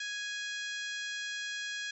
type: harmonic tone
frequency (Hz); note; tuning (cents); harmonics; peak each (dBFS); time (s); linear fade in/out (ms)
830; G#5; -1; 2 / 3 / 4 / 5 / 6 / 7 / 8 / 9; -38 / -45 / -42 / -47 / -50 / -49 / -52 / -53; 0-1.91; 5
effects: none